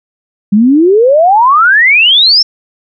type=exponential sweep; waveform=sine; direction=up; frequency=196 to 5490 Hz; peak=-3 dBFS; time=0.52-2.43 s; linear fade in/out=10 ms; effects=none